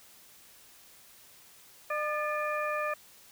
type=harmonic tone with a mistuned harmonic; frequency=603 Hz; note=D5; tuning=46 cents sharp; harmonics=1 / 2 / 3 / 4; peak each=-33 / -33 / -37 / -39 dBFS; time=1.9-2.94 s; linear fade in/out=5 ms; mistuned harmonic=3; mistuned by=-55 cents; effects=white hiss -56 dBFS RMS until 3.31 s